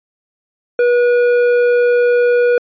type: tone with hard clipping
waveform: sine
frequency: 484.9 Hz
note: B4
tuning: 32 cents flat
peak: -11 dBFS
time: 0.79-2.58 s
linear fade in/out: 2 ms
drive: 8 dB
effects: resampled to 11025 Hz